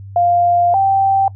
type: tone pair in turn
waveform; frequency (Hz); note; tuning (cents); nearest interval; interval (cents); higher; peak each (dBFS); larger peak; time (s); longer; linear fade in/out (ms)
sine; 698.5 / 780; F5 / G5; 0 / -9; major second; 191; second; -10; neither; 0.16-0.74 / 0.74-1.28; first; 2
effects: noise-tail reverb RT60 0.1 s tail -21 dB re dry + added 98 Hz sine -30 dBFS peak until 1.35 s